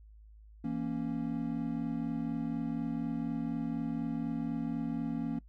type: chord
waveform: triangle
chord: A# diminished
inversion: second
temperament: equal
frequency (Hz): 164.81 / 233.1 / 277.2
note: E3 / A#3 / C#4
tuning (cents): 0 / 0 / 0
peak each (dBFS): -37 / -33 / -34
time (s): 0.64-5.39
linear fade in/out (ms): 5
effects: noise-tail reverb RT60 0.1 s tail -20 dB re dry + added 53 Hz sine -52 dBFS peak until 5.48 s